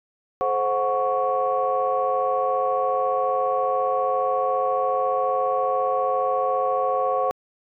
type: tone cluster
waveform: sine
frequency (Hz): 429.5 / 524 / 733 / 1114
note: A4 / C5 / F#5 / C#6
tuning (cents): -42 / +2 / -16 / +8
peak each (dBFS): -30 / -23 / -24 / -25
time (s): 0.41-7.31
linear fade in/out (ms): 0
effects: tanh soft clip ceiling -10 dBFS